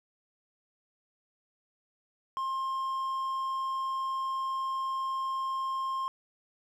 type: tone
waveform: triangle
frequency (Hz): 1062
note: C6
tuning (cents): +25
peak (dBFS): -28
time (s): 2.37-6.08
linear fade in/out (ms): 0
effects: none